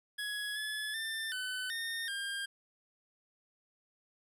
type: tone with pitch steps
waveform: 25% pulse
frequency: 1676 / 1715 / 1789 / 1509 / 1833 / 1604 Hz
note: G#6 / A6 / A6 / F#6 / A#6 / G6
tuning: +15 / -45 / +28 / +34 / -30 / +39 cents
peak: -32 dBFS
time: 0.18-2.46 s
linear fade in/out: 10 ms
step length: 380 ms
effects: resampled to 32000 Hz